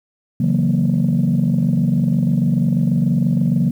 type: chord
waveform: sine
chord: F# dominant seventh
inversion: second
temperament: equal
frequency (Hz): 138.59 / 164.81 / 185 / 233.1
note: C#3 / E3 / F#3 / A#3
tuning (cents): 0 / 0 / 0 / 0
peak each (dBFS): -18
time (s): 0.4-3.71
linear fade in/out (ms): 5
effects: tanh soft clip ceiling -8 dBFS + 8-bit